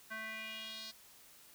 square tone with band-pass filter sweep, 220 Hz, A3, in tune, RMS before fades -45 dBFS, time 0.1-0.92 s, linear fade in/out 20 ms, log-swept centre 1600 to 4600 Hz, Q 3.6, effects white hiss -60 dBFS RMS until 1.54 s

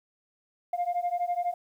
sine beating tone pair, 698.5 / 710.5 Hz, F5 / F5, 0 / +30 cents, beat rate 12 Hz, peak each -28 dBFS, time 0.73-1.54 s, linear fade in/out 5 ms, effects tanh soft clip ceiling -22 dBFS + 10-bit

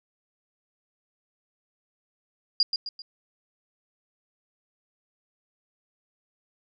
sine tone with echo, 4836 Hz, D8, 50 cents sharp, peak -17 dBFS, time 2.6-2.63 s, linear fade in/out 2 ms, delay 130 ms, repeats 3, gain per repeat -7 dB, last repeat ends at 3.02 s, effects none

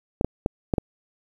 clicks, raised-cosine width 2 ms, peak -8 dBFS, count 5, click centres 0.211 / 0.246 / 0.461 / 0.738 / 0.782 s, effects 8-bit

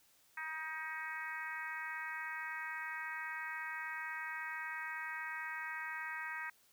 harmonic tone with a mistuned harmonic, 316.3 Hz, D#4, 29 cents sharp, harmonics 3 / 4 / 5 / 6 / 7 / 8, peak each -48 / -49 / -45 / -44 / -49 / -54 dBFS, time 0.37-6.5 s, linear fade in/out 5 ms, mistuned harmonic 4, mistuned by -18 cents, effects white hiss -69 dBFS RMS until 6.72 s

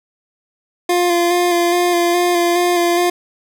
25% pulse tone with vibrato, 349.2 Hz, F4, in tune, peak -9 dBFS, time 0.89-3.1 s, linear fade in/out 5 ms, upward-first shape square, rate 2.4 Hz, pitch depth 18 cents each way, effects none

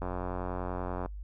click train, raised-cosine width 1 ms, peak -21 dBFS, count 95, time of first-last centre 0.02-1.06 s, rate 90.4 Hz, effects noise-tail reverb RT60 0.1 s tail -23 dB re dry + added 50 Hz sine -38 dBFS peak until 1.23 s

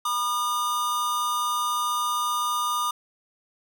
square tone pair together, 969.4 / 1214 Hz, B5 / D#6, -32 / -43 cents, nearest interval major third, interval 389 cents, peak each -32 / -25 dBFS, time 0.05-2.91 s, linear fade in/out 5 ms, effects none

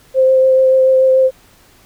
sine tone with vibrato, 523.3 Hz, C5, in tune, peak -7 dBFS, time 0.14-1.31 s, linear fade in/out 50 ms, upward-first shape triangle, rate 6.9 Hz, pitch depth 13 cents each way, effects pink hiss -48 dBFS RMS until 1.85 s

